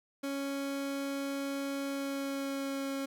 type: tone with pitch glide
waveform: 30% pulse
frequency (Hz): 277.2 to 273.5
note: C#4 to C#4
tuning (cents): 0 to -23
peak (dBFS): -31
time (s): 0.23-3.06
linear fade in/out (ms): 10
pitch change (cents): -23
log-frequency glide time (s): 1.84-2.94
effects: none